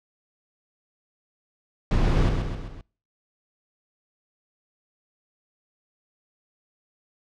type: noise with echo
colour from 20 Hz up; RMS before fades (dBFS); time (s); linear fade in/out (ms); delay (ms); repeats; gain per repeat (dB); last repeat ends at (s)
brown; -21; 1.91-2.29; 2; 130; 4; -5; 2.81
effects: noise-tail reverb RT60 0.4 s tail -25 dB re dry + low-pass 5000 Hz 12 dB/octave